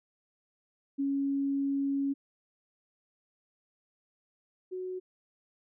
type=tone pair in turn; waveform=sine; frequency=277.2 / 369.2 Hz; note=C#4 / F#4; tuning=0 / -4 cents; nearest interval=perfect fourth; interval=496 cents; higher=second; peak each=-27 / -34 dBFS; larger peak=first; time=0.98-2.14 / 4.71-5 s; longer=first; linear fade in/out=20 ms; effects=none